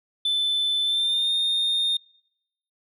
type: tone with pitch glide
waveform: sine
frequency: 3520 to 3659 Hz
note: A7 to A#7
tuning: 0 to -33 cents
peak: -18 dBFS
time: 0.25-1.97 s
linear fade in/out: 5 ms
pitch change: +67 cents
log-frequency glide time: 0.84-1.31 s
effects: noise-tail reverb RT60 0.8 s tail -26 dB re dry + tanh soft clip ceiling -19 dBFS